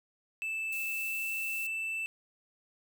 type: tone with pitch glide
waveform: triangle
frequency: 2637 to 2652 Hz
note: E7 to E7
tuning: 0 to +10 cents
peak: -31 dBFS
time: 0.42-2.06 s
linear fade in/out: 0 ms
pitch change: +10 cents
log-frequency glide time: 0.86-1.27 s
type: noise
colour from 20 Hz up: violet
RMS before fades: -43 dBFS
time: 0.72-1.67 s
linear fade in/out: 5 ms
effects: none